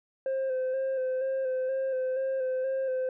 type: tone with vibrato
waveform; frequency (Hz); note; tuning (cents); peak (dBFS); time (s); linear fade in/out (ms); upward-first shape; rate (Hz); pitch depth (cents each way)
sine; 523.3; C5; 0; -24; 0.26-3.09; 2; square; 2.1; 26
effects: tanh soft clip ceiling -26 dBFS